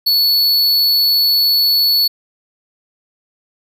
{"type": "tone", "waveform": "square", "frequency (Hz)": 4423, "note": "C#8", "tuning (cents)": -5, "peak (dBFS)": -11, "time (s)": [0.06, 2.08], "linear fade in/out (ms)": 10, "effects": []}